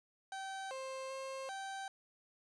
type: tone with pitch steps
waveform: 30% pulse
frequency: 773 / 528 / 533 / 778 Hz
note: G5 / C5 / C5 / G5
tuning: -24 / +16 / +32 / -13 cents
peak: -39 dBFS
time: 0.32-1.88 s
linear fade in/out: 2 ms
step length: 390 ms
effects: resampled to 22050 Hz